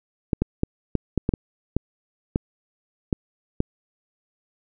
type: clicks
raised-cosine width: 3 ms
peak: -7 dBFS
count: 11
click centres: 0.332 / 0.42 / 0.634 / 0.953 / 1.177 / 1.291 / 1.338 / 1.766 / 2.359 / 3.128 / 3.604 s
effects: none